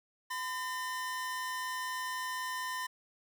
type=tone pair together; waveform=45% pulse; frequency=1012 / 1817.3 Hz; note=B5 / A#6; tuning=+42 / -45 cents; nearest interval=minor seventh; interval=1013 cents; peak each=-37 / -39 dBFS; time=0.3-2.87 s; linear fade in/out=10 ms; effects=none